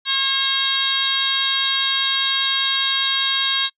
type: harmonic tone with a mistuned harmonic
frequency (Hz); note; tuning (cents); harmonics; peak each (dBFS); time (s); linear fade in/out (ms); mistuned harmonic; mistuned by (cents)
541; C#5; -42; 2 / 3 / 4 / 5 / 6 / 7 / 8; -29 / -26 / -30 / -31 / -22 / -22 / -30; 0.05-3.7; 50; 8; +26
effects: noise-tail reverb RT60 0.1 s tail -24 dB re dry